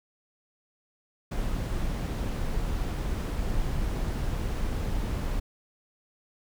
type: noise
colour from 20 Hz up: brown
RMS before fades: -29 dBFS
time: 1.31-5.4 s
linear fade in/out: 10 ms
effects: none